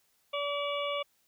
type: harmonic tone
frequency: 574 Hz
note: D5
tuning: 40 cents flat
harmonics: 1 / 2 / 4 / 5 / 6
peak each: -33 / -36 / -39 / -40 / -41 dBFS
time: 0.33-1.03 s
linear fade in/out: 10 ms
effects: white hiss -71 dBFS RMS until 1.27 s